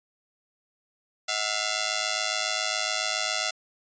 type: ring-modulated tone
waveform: 5% pulse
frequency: 688 Hz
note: F5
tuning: 26 cents flat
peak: -11 dBFS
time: 1.28-3.51 s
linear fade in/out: 10 ms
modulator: 53.6 Hz
effects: resampled to 16000 Hz